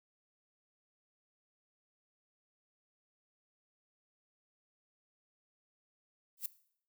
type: noise with exponential growth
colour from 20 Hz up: violet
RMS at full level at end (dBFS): -31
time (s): 6.37-6.46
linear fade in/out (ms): 5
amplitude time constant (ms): 18
effects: noise-tail reverb RT60 0.6 s tail -18 dB re dry